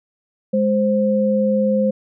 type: tone pair together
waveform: sine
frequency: 207.7 / 523.4 Hz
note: G#3 / C5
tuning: 0 / 0 cents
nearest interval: octave + major third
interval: 1600 cents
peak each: -17 dBFS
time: 0.53-1.91 s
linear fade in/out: 10 ms
effects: none